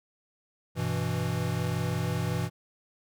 square chord, E minor, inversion first, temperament equal, 98 / 123.47 / 164.81 Hz, G2 / B2 / E3, 0 / 0 / 0 cents, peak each -34 / -32 / -32 dBFS, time 0.75-2.5 s, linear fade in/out 50 ms, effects none

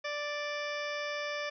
harmonic tone, 587.3 Hz, D5, in tune, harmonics 1 / 2 / 3 / 4 / 5 / 6 / 8 / 9 / 10, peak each -37 / -42 / -40 / -41 / -49 / -47 / -50 / -48 / -55 dBFS, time 0.04-1.5 s, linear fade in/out 10 ms, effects none

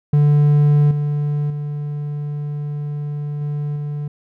triangle tone with level steps, 146.83 Hz, D3, in tune, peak -8 / -15 / -20 / -18 / -20 dBFS, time 0.13-4.08 s, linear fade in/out 5 ms, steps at 0.91 / 1.5 / 3.41 / 3.76 s, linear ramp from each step 2 ms, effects none

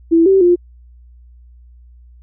sine tone with pitch steps, 331.4 / 385.6 / 351.9 Hz, E4 / G4 / F4, +9 / -28 / +13 cents, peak -7 dBFS, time 0.11-0.56 s, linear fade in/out 20 ms, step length 150 ms, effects added 60 Hz sine -40 dBFS peak until 2.22 s

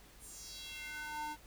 square tone with high-pass filter sweep, 301.7 Hz, D4, 47 cents sharp, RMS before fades -45 dBFS, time 0.19-1.37 s, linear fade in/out 50 ms, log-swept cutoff 10000 to 610 Hz, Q 2.8, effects added 50 Hz sine -60 dBFS peak until 1.46 s + pink hiss -60 dBFS RMS until 1.46 s

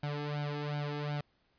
sawtooth tone with flanger, 146.83 Hz, D3, in tune, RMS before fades -36 dBFS, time 0.03-1.21 s, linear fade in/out 5 ms, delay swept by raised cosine 1.3 to 2.4 ms, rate 2.7 Hz, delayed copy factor +0.9, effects pink hiss -73 dBFS RMS until 1.58 s + resampled to 11025 Hz

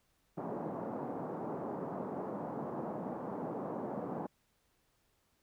pink band-pass noise, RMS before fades -40 dBFS, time 0.37-4.27 s, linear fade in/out 10 ms, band 170 to 960 Hz, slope 24 dB/octave, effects pink hiss -75 dBFS RMS until 5.42 s

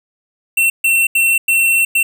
square tone bursts at uneven times, 2708 Hz, E7, 46 cents sharp, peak -11 dBFS, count 5, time 0.57-0.7 / 0.84-1.07 / 1.15-1.38 / 1.48-1.85 / 1.95-2.03 s, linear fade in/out 5 ms, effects none

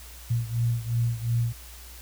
sine beating tone pair, 116.6 / 119.4 Hz, A#2 / A#2, +1 / +42 cents, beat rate 2.8 Hz, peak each -25 / -28 dBFS, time 0.3-1.53 s, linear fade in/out 10 ms, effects added 60 Hz sine -44 dBFS peak until 2.01 s + white hiss -47 dBFS RMS until 2.01 s

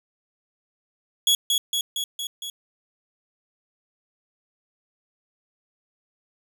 sawtooth tone with echo, 3352 Hz, G#7, 15 cents sharp, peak -13 dBFS, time 1.27-1.35 s, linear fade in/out 2 ms, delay 230 ms, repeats 5, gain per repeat -3 dB, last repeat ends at 2.5 s, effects none

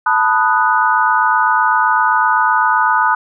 sine chord, B dominant seventh, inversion third, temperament equal, 880 / 987.8 / 1244.5 / 1480 Hz, A5 / B5 / D#6 / F#6, 0 / 0 / 0 / 0 cents, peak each -16 dBFS, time 0.06-3.15 s, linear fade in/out 5 ms, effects none

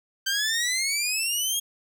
15% pulse exponential sweep, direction up, 1555 to 3300 Hz, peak -17 dBFS, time 0.26-1.6 s, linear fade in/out 10 ms, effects none

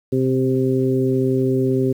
harmonic tone with a mistuned harmonic, 130.81 Hz, C3, in tune, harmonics 1 / 2 / 3 / 4, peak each -21 / -20 / -19 / -30 dBFS, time 0.12-1.93 s, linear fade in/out 10 ms, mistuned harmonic 1, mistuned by -23 cents, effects 8-bit

